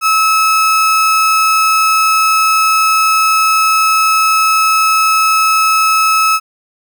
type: tone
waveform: 35% pulse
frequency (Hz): 1296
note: E6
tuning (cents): -30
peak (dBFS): -7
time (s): 0.01-6.4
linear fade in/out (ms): 50
effects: none